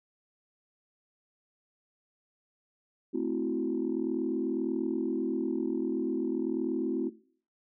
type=chord; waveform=sine; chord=F# half-diminished seventh; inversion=first; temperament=equal; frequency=220 / 261.6 / 329.6 / 370 Hz; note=A3 / C4 / E4 / F#4; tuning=0 / 0 / 0 / 0 cents; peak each=-37 / -32 / -32 / -33 dBFS; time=3.13-7.1 s; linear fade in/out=20 ms; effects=noise-tail reverb RT60 0.5 s tail -19 dB re dry + tanh soft clip ceiling -19 dBFS